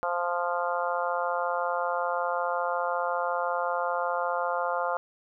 harmonic tone, 174.61 Hz, F3, in tune, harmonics 3 / 4 / 5 / 6 / 7 / 8, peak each -31 / -32 / -33 / -34 / -34 / -35 dBFS, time 0.03-4.97 s, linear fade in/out 0 ms, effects none

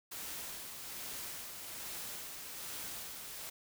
white noise with tremolo, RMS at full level -43 dBFS, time 0.11-3.5 s, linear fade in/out 10 ms, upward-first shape sine, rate 1.2 Hz, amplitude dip 35%, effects none

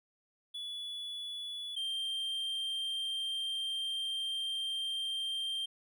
triangle tone pair in turn, 3420 / 3167 Hz, A7 / G7, -50 / +17 cents, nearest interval minor second, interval 133 cents, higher first, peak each -37 / -32 dBFS, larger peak second, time 0.54-1.76 / 1.76-5.66 s, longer second, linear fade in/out 10 ms, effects none

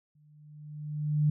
sine tone with exponential growth, 150 Hz, D3, 37 cents sharp, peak -20 dBFS, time 0.15-1.3 s, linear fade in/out 5 ms, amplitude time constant 250 ms, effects none

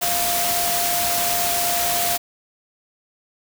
sine tone in noise, 698.5 Hz, F5, in tune, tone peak -24 dBFS, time 0.01-2.18 s, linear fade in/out 20 ms, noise white, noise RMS -22 dBFS, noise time 0.01-2.18 s, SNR -5 dB, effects none

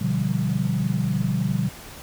sine chord, G dominant seventh, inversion first, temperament equal with one note detuned, 123.47 / 146.83 / 175.93 / 196 Hz, B2 / D3 / F3 / G3, 0 / 0 / +13 / 0 cents, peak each -26 dBFS, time 0.01-1.69 s, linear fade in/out 5 ms, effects pink hiss -41 dBFS RMS until 2.02 s

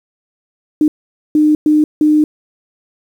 sine tone bursts at uneven times, 303.7 Hz, D#4, 42 cents flat, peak -7 dBFS, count 4, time 0.81-0.88 / 1.35-1.55 / 1.66-1.84 / 2.01-2.24 s, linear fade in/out 2 ms, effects 7-bit

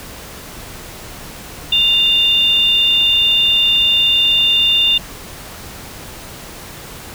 sine tone pair together, 2800 / 3584 Hz, F7 / A7, +4 / +31 cents, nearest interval major third, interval 427 cents, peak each -13 dBFS, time 1.72-4.98 s, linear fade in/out 5 ms, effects pink hiss -33 dBFS RMS until 7.14 s

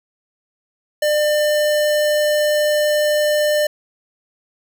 square tone, 599 Hz, D5, 34 cents sharp, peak -15 dBFS, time 1.02-3.67 s, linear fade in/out 5 ms, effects none

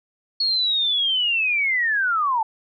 sine linear sweep, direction down, 4362 to 852 Hz, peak -18 dBFS, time 0.4-2.43 s, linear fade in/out 5 ms, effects none

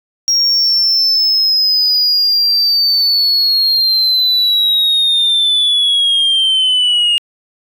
sine linear sweep, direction down, 5610 to 2836 Hz, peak -7 dBFS, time 0.28-7.18 s, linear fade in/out 0 ms, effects tanh soft clip ceiling -8 dBFS

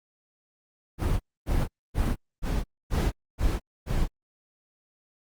brown noise bursts, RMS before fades -24 dBFS, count 7, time 0.98-4.08 s, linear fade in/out 50 ms, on 220 ms, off 260 ms, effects Opus 32 kbps

